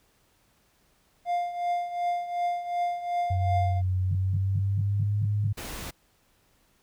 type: tone with tremolo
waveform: triangle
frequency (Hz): 702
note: F5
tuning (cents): +9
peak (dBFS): -21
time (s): 1.25-3.82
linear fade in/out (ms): 50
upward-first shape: triangle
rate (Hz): 2.7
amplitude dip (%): 75
type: tone with pitch glide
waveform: sine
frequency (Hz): 92.5 to 103.83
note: F#2 to G#2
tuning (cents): 0 to 0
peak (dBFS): -23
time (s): 3.3-5.53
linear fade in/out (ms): 10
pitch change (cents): +200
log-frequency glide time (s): 4-5.2
type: tone bursts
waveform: sine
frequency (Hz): 142.8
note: D3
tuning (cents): -48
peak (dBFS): -28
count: 7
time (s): 4.11-5.477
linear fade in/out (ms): 5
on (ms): 41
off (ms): 180
type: noise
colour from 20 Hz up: pink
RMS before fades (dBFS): -37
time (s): 5.57-5.91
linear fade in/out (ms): 10
effects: pink hiss -66 dBFS RMS until 6.82 s